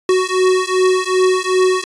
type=beating tone pair; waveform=square; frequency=370.1 / 372.7 Hz; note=F#4 / F#4; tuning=0 / +13 cents; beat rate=2.6 Hz; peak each=-16 dBFS; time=0.09-1.84 s; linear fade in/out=2 ms; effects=resampled to 22050 Hz